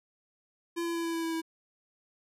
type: tone with pitch steps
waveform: square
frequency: 340 / 337.7 / 335.3 / 333 / 330.7 / 328.4 / 326.1 Hz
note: F4 / E4 / E4 / E4 / E4 / E4 / E4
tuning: -46 / +42 / +30 / +18 / +6 / -6 / -19 cents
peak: -31 dBFS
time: 0.76-1.418 s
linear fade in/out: 20 ms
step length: 94 ms
effects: resampled to 32000 Hz